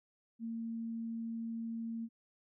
sine tone, 228.3 Hz, A#3, 36 cents flat, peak -37 dBFS, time 0.39-2.09 s, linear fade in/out 50 ms, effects none

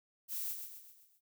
violet noise with echo, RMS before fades -39 dBFS, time 0.28-0.56 s, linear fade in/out 50 ms, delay 130 ms, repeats 5, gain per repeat -6 dB, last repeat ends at 1.21 s, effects none

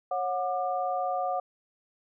sine tone cluster, 548 / 729 / 1193 Hz, C#5 / F#5 / D6, -20 / -26 / +27 cents, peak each -33 / -28 / -36 dBFS, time 0.11-1.4 s, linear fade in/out 5 ms, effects none

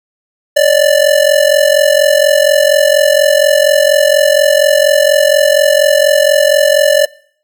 square ring-modulated tone, 587.3 Hz, D5, in tune, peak -4 dBFS, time 0.56-7.06 s, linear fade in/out 10 ms, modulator 22.1 Hz, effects noise-tail reverb RT60 0.6 s tail -24 dB re dry

